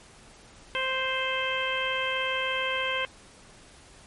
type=harmonic tone; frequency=523.3 Hz; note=C5; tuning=in tune; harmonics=1 / 2 / 3 / 4 / 5 / 6; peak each=-33 / -33 / -33 / -33 / -33 / -33 dBFS; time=0.75-3.05 s; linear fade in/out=0 ms; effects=pink hiss -52 dBFS RMS until 4.06 s + MP3 48 kbps